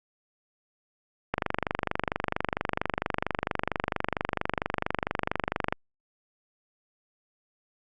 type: click train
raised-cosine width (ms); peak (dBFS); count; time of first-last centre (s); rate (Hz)
0.5; -10; 108; 1.34-5.725; 24.4
effects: Opus 48 kbps